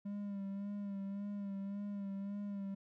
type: tone with vibrato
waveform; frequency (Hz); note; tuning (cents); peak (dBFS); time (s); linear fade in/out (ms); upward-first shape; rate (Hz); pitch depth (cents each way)
triangle; 200; G3; +35; -37; 0.05-2.75; 10; sine; 1.8; 37
effects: none